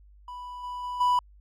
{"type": "tone with level steps", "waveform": "triangle", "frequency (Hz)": 987.8, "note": "B5", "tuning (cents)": 0, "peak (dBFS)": [-35, -31, -29, -18], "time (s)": [0.28, 1.19], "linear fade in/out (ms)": 2, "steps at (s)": [0.63, 0.83, 1], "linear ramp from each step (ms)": 10, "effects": ["added 50 Hz sine -51 dBFS peak until 1.4 s"]}